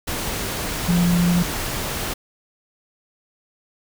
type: tone in noise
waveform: sine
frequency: 174.61 Hz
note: F3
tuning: in tune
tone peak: -15 dBFS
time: 0.88-1.43 s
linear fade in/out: 10 ms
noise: pink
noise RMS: -26 dBFS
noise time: 0.07-2.14 s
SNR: +8 dB
effects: none